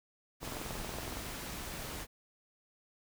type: noise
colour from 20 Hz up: pink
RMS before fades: -42 dBFS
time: 0.4-2.07 s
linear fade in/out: 50 ms
type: click train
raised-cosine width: 1 ms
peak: -28 dBFS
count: 17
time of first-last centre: 0.43-1.171 s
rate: 21.6 Hz
effects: none